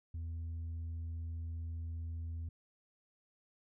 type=tone with tanh clipping; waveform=sine; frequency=82.5 Hz; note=E2; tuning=2 cents sharp; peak=-39 dBFS; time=0.14-2.49 s; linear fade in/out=5 ms; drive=2 dB; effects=none